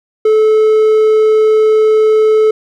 triangle tone, 433.9 Hz, A4, 24 cents flat, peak -4 dBFS, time 0.25-2.51 s, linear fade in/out 5 ms, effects none

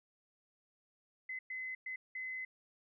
sine tone bursts at uneven times, 2038 Hz, C7, 46 cents flat, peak -39 dBFS, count 4, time 1.29-1.39 / 1.5-1.75 / 1.86-1.96 / 2.15-2.45 s, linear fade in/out 5 ms, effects none

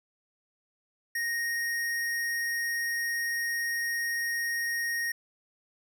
square tone, 1864.7 Hz, A#6, in tune, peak -29 dBFS, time 1.15-5.12 s, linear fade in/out 5 ms, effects none

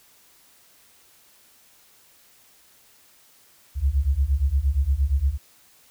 sine beating tone pair, 64.6 / 73.2 Hz, C2 / D2, -21 / -5 cents, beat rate 8.6 Hz, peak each -22 / -21 dBFS, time 3.75-5.38 s, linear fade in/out 50 ms, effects white hiss -56 dBFS RMS until 5.9 s

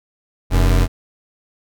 square tone pair together, 43.71 / 92.5 Hz, F1 / F#2, +2 / 0 cents, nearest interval octave + minor second, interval 1298 cents, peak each -13 / -18 dBFS, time 0.5-0.88 s, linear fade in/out 50 ms, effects none

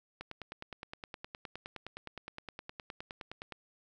click train, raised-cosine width 0.3 ms, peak -26 dBFS, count 33, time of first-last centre 0.21-3.523 s, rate 9.66 Hz, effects none

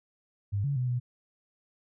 sine tone with pitch steps, 100.9 / 141.2 / 125.8 / 123.1 Hz, G#2 / C#3 / B2 / B2, -49 / +32 / +32 / -5 cents, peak -26 dBFS, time 0.52-1 s, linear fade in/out 20 ms, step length 120 ms, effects none

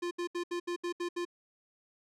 square tone bursts, 349.2 Hz, F4, in tune, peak -33 dBFS, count 8, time 0.02-1.252 s, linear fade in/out 10 ms, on 91 ms, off 72 ms, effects low-pass 7000 Hz 12 dB/octave

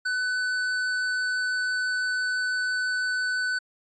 sine tone with hard clipping, 1501 Hz, F#6, 24 cents sharp, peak -26 dBFS, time 0.05-3.59 s, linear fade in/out 10 ms, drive 11 dB, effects resampled to 16000 Hz

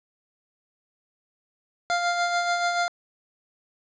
25% pulse tone with tremolo, 698.5 Hz, F5, in tune, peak -17 dBFS, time 1.9-2.88 s, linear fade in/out 0 ms, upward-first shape sine, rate 6.9 Hz, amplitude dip 40%, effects resampled to 16000 Hz + 9-bit

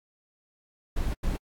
brown noise bursts at uneven times, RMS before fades -27 dBFS, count 2, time 0.96-1.14 / 1.23-1.37 s, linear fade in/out 10 ms, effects AAC 64 kbps

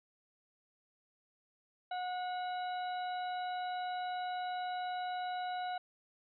harmonic tone with a mistuned harmonic, 728 Hz, F#5, 28 cents flat, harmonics 1 / 2 / 3 / 4 / 5, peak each -36 / -46 / -55 / -54 / -50 dBFS, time 1.91-5.78 s, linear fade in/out 5 ms, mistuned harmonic 5, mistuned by +120 cents, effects none

